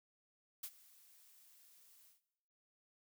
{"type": "noise with ADSR envelope", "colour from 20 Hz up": "blue", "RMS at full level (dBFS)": -43, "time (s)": [0.63, 2.21], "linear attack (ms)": 8, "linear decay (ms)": 57, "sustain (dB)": -22, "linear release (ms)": 140, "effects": ["noise-tail reverb RT60 0.9 s tail -17 dB re dry"]}